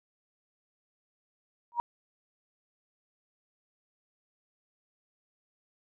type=tone with exponential growth; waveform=sine; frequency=950 Hz; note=A#5; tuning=33 cents sharp; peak=-21 dBFS; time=1.72-1.8 s; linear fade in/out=0 ms; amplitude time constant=17 ms; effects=none